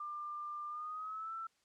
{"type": "tone with pitch glide", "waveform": "sine", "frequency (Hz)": [1194, 1332.5], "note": ["D6", "E6"], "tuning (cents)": [28, 18], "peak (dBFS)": -40, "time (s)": [0, 1.47], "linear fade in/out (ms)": 5, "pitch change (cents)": 190, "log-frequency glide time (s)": [0.68, 1.34], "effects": ["white hiss -75 dBFS RMS until 1.64 s", "low-pass 7000 Hz 12 dB/octave"]}